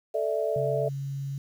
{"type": "chord", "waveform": "sine", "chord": "A suspended fourth", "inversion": "none", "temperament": "equal with one note detuned", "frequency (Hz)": [440, 590, 659.3], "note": ["A4", "D5", "E5"], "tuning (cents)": [0, 8, 0], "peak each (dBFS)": -29, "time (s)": [0.14, 0.89], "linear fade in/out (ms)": 10}
{"type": "tone with pitch glide", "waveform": "sine", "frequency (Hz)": [136.7, 138.21], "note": ["C#3", "C#3"], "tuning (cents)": [-24, -5], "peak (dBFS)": -30, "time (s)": [0.56, 1.38], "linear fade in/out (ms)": 2, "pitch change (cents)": 19, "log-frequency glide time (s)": [0.75, 0.86]}
{"effects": ["9-bit"]}